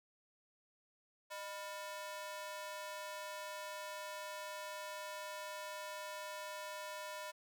sawtooth ring-modulated tone, 800 Hz, G5, 35 cents sharp, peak -37 dBFS, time 1.3-7.32 s, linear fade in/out 20 ms, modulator 188 Hz, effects none

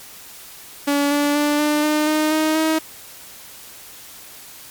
sawtooth tone with pitch steps, 285.4 / 289.7 / 294.1 / 298.6 / 303.1 / 307.7 / 312.3 / 317 Hz, D4 / D4 / D4 / D4 / D#4 / D#4 / D#4 / D#4, -49 / -24 / +3 / +29 / -45 / -19 / +7 / +32 cents, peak -12 dBFS, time 0.87-2.79 s, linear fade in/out 10 ms, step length 240 ms, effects white hiss -40 dBFS RMS until 4.7 s + MP3 96 kbps

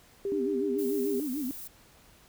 sine tone with pitch glide, 397.4 to 401.6 Hz, G4 to G4, +24 to +42 cents, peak -28 dBFS, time 0.25-1.2 s, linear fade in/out 2 ms, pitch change +18 cents, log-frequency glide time 0.58-0.75 s
sine tone with vibrato, 275 Hz, C#4, 14 cents flat, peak -30 dBFS, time 0.32-1.51 s, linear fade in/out 0 ms, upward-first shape sine, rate 6.8 Hz, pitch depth 200 cents each way
violet noise, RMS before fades -42 dBFS, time 0.78-1.68 s, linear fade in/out 10 ms
effects pink hiss -58 dBFS RMS until 2.28 s

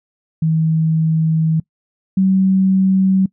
sine tone pair in turn, 160 / 190.27 Hz, D#3 / F#3, +49 / +49 cents, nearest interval minor third, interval 300 cents, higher second, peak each -12 / -10 dBFS, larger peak second, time 0.42-1.6 / 2.17-3.26 s, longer first, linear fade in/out 5 ms, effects noise-tail reverb RT60 0.1 s tail -23 dB re dry

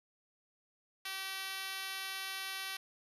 5% pulse tone with high-pass filter, 384.4 Hz, G4, 34 cents flat, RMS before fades -41 dBFS, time 1.05-2.77 s, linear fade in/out 5 ms, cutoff 1000 Hz, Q 0.62, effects resampled to 32000 Hz

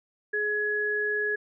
sine tone pair together, 420.8 / 1683 Hz, G#4 / G#6, +23 / +23 cents, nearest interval 2 octaves, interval 2400 cents, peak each -30 / -26 dBFS, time 0.33-1.36 s, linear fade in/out 10 ms, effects none

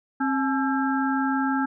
harmonic tone with a mistuned harmonic, 267.4 Hz, C4, 38 cents sharp, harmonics 1 / 3 / 5 / 6, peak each -23 / -28 / -30 / -31 dBFS, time 0.2-1.66 s, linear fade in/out 10 ms, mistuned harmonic 3, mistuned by +110 cents, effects none

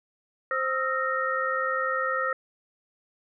sine tone cluster, 524 / 1275 / 1355 / 1854 Hz, C5 / D#6 / E6 / A#6, +2 / +42 / +47 / -10 cents, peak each -30 dBFS, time 0.51-2.33 s, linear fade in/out 2 ms, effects none

